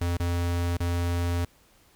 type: tone with dropouts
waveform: square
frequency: 86.7 Hz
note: F2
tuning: 12 cents flat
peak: -25 dBFS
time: 0.01-1.45 s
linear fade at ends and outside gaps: 5 ms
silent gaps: 0.171-0.199 / 0.771-0.802 s
effects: pink hiss -60 dBFS RMS until 1.95 s